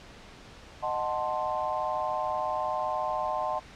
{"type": "chord", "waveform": "sine", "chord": "D# diminished seventh", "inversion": "none", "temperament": "equal with one note detuned", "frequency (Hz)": [619, 740, 880, 1046.5], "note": ["D#5", "F#5", "A5", "C6"], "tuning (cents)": [-9, 0, 0, 0], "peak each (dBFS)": -33, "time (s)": [0.82, 3.6], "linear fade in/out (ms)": 20, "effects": ["pink hiss -49 dBFS RMS until 3.75 s", "low-pass 5000 Hz 12 dB/octave"]}